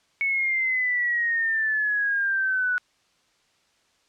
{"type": "exponential sweep", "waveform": "sine", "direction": "down", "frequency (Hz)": [2217, 1470], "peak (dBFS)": -21, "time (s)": [0.21, 2.78], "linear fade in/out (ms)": 0, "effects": ["white hiss -65 dBFS RMS until 4.08 s", "low-pass 6000 Hz 12 dB/octave"]}